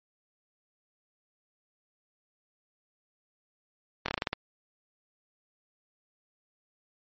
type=slowing click train; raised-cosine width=0.3 ms; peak=-12 dBFS; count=8; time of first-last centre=4.06-4.331 s; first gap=23 ms; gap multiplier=1.17; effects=MP3 32 kbps